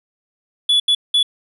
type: tone bursts at uneven times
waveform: triangle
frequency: 3424 Hz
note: A7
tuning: 48 cents flat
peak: -10 dBFS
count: 3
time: 0.69-0.8 / 0.88-0.95 / 1.14-1.23 s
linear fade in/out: 5 ms
effects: resampled to 32000 Hz